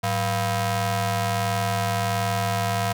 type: ring-modulated tone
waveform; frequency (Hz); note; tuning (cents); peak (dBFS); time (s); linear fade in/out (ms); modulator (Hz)
sawtooth; 293.8; D4; +1; -15; 0.03-2.93; 10; 400
effects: none